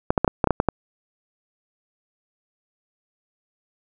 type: clicks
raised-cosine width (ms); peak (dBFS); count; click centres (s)
1; -3; 9; 0.105 / 0.178 / 0.246 / 0.278 / 0.442 / 0.473 / 0.507 / 0.601 / 0.687
effects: none